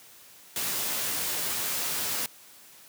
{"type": "noise with comb filter", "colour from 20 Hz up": "white", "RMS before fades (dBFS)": -30, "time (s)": [0.56, 2.26], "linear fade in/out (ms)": 2, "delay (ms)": 15, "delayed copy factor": -0.5, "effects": ["white hiss -52 dBFS RMS until 2.88 s", "high-pass 100 Hz 12 dB/octave"]}